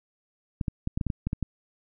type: clicks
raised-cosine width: 5 ms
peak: -15 dBFS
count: 10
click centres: 0.612 / 0.682 / 0.874 / 0.975 / 1.012 / 1.067 / 1.102 / 1.27 / 1.331 / 1.427 s
effects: none